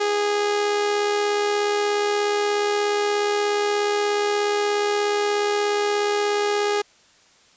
sawtooth tone with amplitude modulation, 412.5 Hz, G#4, 12 cents flat, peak -14 dBFS, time 0-6.82 s, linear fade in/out 10 ms, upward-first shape sine, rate 76.8 Hz, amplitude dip 35%, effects white hiss -55 dBFS RMS until 7.56 s + resampled to 16000 Hz

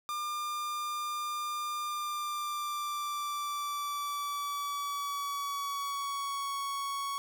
45% pulse tone with pitch glide, 1200 to 1113.2 Hz, D6 to C#6, +37 to +7 cents, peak -33 dBFS, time 0.09-7.18 s, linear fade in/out 0 ms, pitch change -130 cents, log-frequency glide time 1.83-6.54 s, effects none

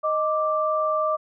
sine tone pair together, 622.4 / 1175 Hz, D#5 / D6, 0 / +1 cents, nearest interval major seventh, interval 1101 cents, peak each -23 dBFS, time 0.03-1.17 s, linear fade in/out 20 ms, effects none

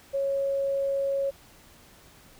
sine tone, 551 Hz, C#5, 11 cents flat, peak -24 dBFS, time 0.13-1.31 s, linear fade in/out 20 ms, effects pink hiss -54 dBFS RMS until 2.39 s

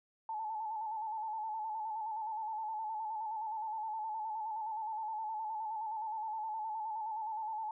sine tone with vibrato, 872 Hz, A5, 16 cents flat, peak -36 dBFS, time 0.29-7.71 s, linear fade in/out 2 ms, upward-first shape square, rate 9.6 Hz, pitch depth 42 cents each way, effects none

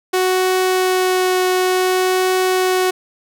sawtooth tone with vibrato, 370 Hz, F#4, in tune, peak -10 dBFS, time 0.13-2.91 s, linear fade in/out 10 ms, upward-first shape triangle, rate 0.56 Hz, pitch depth 9 cents each way, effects none

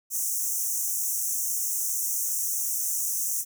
pink high-pass noise, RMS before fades -28 dBFS, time 0.1-3.45 s, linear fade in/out 50 ms, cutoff 5800 Hz, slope 96 dB/octave, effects none

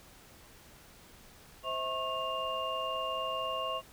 sine tone cluster, 523 / 647 / 1088 / 2804 Hz, C5 / E5 / C#6 / F7, -1 / -32 / -33 / +6 cents, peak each -40 / -38 / -35 / -39 dBFS, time 1.63-3.82 s, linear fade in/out 50 ms, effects pink hiss -56 dBFS RMS until 3.92 s

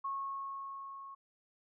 sine tone with level ramp, 1095 Hz, C#6, 22 cents flat, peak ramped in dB -34 to -46 dBFS, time 0.04-1.15 s, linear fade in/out 10 ms, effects none

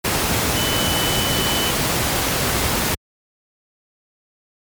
sine tone in noise, 3000 Hz, F#7, 23 cents sharp, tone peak -24 dBFS, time 0.56-1.71 s, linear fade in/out 10 ms, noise pink, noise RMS -19 dBFS, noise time 0.04-2.95 s, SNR -8 dB, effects high-pass 60 Hz 12 dB/octave + MP3 96 kbps

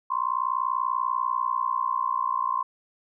sine tone with amplitude modulation, 1046.5 Hz, C6, in tune, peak -19 dBFS, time 0.1-2.63 s, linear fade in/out 10 ms, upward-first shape sine, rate 60.3 Hz, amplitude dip 100%, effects none

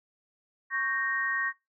sine chord, G diminished, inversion second, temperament equal, 1108.7 / 1568 / 1864.7 Hz, Db6 / G6 / Bb6, 0 / 0 / 0 cents, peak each -34 / -34 / -29 dBFS, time 0.7-1.53 s, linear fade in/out 50 ms, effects noise-tail reverb RT60 0.2 s tail -18 dB re dry

